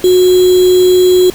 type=tone with sample-and-hold; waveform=sine; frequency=365.2 Hz; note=F#4; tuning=23 cents flat; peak=-4 dBFS; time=0.04-1.3 s; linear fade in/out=2 ms; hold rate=3675 Hz; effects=pink hiss -30 dBFS RMS until 1.34 s